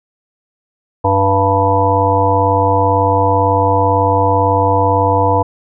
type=harmonic tone; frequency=98 Hz; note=G2; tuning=in tune; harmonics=1 / 3 / 5 / 7 / 9 / 10; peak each=-16 / -21 / -16 / -18 / -16 / -16 dBFS; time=1.04-5.43 s; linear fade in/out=10 ms; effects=none